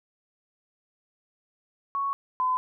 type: tone pair in turn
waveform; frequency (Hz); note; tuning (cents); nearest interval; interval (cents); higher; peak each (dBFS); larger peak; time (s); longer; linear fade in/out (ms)
sine; 1110 / 1016.8; C#6 / C6; +2 / -50; major second; 152; first; -25 / -22; second; 1.95-2.13 / 2.4-2.57; first; 0
effects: none